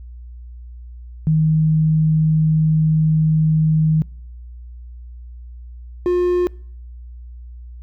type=tone pair in turn; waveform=sine / triangle; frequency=157.1 / 356.5 Hz; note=D#3 / F4; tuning=+17 / +36 cents; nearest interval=octave + major second; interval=1419 cents; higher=second; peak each=-12 dBFS; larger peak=neither; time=1.27-4.02 / 6.06-6.47 s; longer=first; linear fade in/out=0 ms; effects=noise-tail reverb RT60 0.6 s tail -26 dB re dry + added 60 Hz sine -33 dBFS peak until 7.82 s